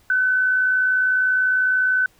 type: tone with amplitude modulation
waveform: sine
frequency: 1511 Hz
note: F#6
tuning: 36 cents sharp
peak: -14 dBFS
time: 0.1-2.06 s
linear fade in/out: 2 ms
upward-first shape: sine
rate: 60 Hz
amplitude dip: 35%
effects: pink hiss -57 dBFS RMS until 2.19 s